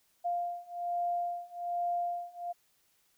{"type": "beating tone pair", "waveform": "sine", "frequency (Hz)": [698.5, 699.7], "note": ["F5", "F5"], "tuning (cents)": [0, 3], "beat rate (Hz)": 1.2, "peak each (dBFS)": [-35, -34], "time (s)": [0.24, 2.53], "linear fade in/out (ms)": 20, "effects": ["white hiss -71 dBFS RMS until 3.17 s"]}